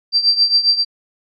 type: tone with tremolo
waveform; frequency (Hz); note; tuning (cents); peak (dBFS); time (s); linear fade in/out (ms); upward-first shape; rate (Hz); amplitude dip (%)
sine; 4699; D8; 0; -7; 0.12-0.85; 50; triangle; 7.4; 85
effects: MP3 48 kbps